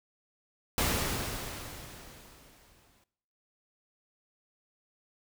pink noise with exponential decay, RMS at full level -27 dBFS, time 0.78-3.04 s, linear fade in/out 1 ms, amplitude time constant 490 ms, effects noise-tail reverb RT60 0.8 s tail -20 dB re dry

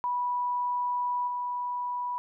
sine tone with level steps, 981 Hz, B5, 12 cents flat, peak -26 / -29 dBFS, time 0.04-2.18 s, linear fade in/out 0 ms, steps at 1.27 s, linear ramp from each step 10 ms, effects none

